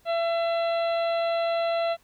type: harmonic tone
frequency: 672 Hz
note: E5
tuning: 33 cents sharp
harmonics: 1 / 2 / 3 / 4 / 5 / 6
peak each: -23 / -35 / -40 / -39 / -42 / -41 dBFS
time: 0.05-1.97 s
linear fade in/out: 50 ms
effects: pink hiss -62 dBFS RMS until 2.03 s